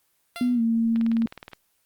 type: tone with exponential decay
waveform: 10% pulse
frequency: 690 Hz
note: F5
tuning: 21 cents flat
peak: -23 dBFS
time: 0.36-0.65 s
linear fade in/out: 0 ms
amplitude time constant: 63 ms
type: tone with pitch glide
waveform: sine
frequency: 246.2 to 228.4 Hz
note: B3 to A#3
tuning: -5 to -35 cents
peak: -19 dBFS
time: 0.41-1.26 s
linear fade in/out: 2 ms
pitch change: -130 cents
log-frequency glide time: 0.54-0.61 s
type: click train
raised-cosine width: 0.3 ms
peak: -23 dBFS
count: 12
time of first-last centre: 0.96-1.533 s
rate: 19.2 Hz
effects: white hiss -68 dBFS RMS until 1.85 s + Opus 24 kbps